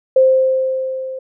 sine tone with level ramp, 523.3 Hz, C5, in tune, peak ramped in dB -6 to -24 dBFS, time 0.16-1.19 s, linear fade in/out 5 ms, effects none

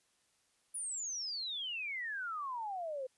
sine exponential sweep, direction down, 10000 to 503 Hz, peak -37 dBFS, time 0.74-3.07 s, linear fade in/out 10 ms, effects white hiss -74 dBFS RMS until 3.17 s + resampled to 24000 Hz

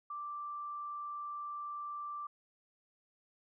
sine tone, 1174.7 Hz, D6, in tune, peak -39 dBFS, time 0.1-2.27 s, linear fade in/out 5 ms, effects none

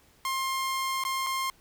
sawtooth tone with dropouts, 1061 Hz, C6, 24 cents sharp, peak -24 dBFS, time 0.25-1.5 s, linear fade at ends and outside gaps 1 ms, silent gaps 1.038-1.05 / 1.265-1.268 s, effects pink hiss -61 dBFS RMS until 1.6 s

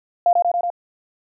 sine tone with echo, 698.5 Hz, F5, in tune, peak -11 dBFS, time 0.26-0.33 s, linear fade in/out 2 ms, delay 93 ms, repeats 4, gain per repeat -2 dB, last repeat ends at 0.702 s, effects none

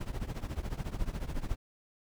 brown noise with tremolo, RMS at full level -32 dBFS, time 0-1.56 s, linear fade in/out 10 ms, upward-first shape triangle, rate 14 Hz, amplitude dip 90%, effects none

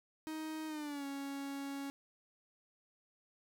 45% pulse tone with pitch glide, 313.5 to 277.7 Hz, D#4 to C#4, +13 to +3 cents, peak -40 dBFS, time 0.27-1.9 s, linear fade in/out 0 ms, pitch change -210 cents, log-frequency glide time 0.67-1.05 s, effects none

